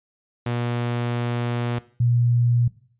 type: tone pair in turn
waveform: sawtooth / sine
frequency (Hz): 120 / 120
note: B2 / B2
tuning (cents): -49 / -49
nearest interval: unison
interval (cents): 0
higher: neither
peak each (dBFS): -19 / -16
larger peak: second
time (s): 0.46-1.79 / 2-2.68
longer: first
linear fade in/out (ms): 5
effects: noise-tail reverb RT60 0.5 s tail -18 dB re dry + resampled to 8000 Hz